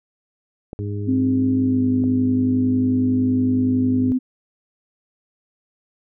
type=clicks; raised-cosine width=2 ms; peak=-18 dBFS; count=2; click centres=0.731 / 2.039 s
type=harmonic tone; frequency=102.4 Hz; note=G#2; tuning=24 cents flat; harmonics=1 / 2 / 3 / 4; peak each=-24 / -34 / -33 / -33 dBFS; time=0.79-4.12 s; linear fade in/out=0 ms
type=tone with pitch glide; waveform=sine; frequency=261.6 to 256.2 Hz; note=C4 to C4; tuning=0 to -36 cents; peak=-16 dBFS; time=1.07-4.19 s; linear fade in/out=20 ms; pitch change=-36 cents; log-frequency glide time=1.62-1.82 s
effects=none